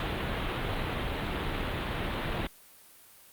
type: low-pass noise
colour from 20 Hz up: pink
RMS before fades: -32 dBFS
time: 0-2.47 s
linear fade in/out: 2 ms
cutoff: 3800 Hz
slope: 48 dB/octave
effects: white hiss -55 dBFS RMS until 3.32 s + Opus 48 kbps